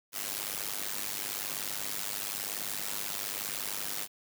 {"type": "noise with amplitude modulation", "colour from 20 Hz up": "white", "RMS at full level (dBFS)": -32, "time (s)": [0.12, 4.08], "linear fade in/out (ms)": 50, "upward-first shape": "sine", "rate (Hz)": 101, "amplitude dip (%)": 90, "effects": ["high-pass 100 Hz 12 dB/octave"]}